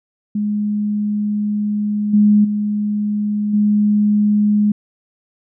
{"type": "tone with level steps", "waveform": "sine", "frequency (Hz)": 208.5, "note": "G#3", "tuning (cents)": 7, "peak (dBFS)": [-16, -8, -16, -11], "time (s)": [0.35, 4.72], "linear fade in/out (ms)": 5, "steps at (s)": [2.13, 2.44, 3.53], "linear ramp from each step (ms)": 10, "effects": []}